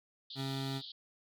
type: band-pass noise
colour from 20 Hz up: pink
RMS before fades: -47 dBFS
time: 0.3-0.92 s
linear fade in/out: 5 ms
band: 3200 to 4600 Hz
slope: 96 dB/octave
type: tone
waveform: 25% pulse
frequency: 135.3 Hz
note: C#3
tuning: 42 cents flat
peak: -32 dBFS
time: 0.35-0.82 s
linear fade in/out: 50 ms
effects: none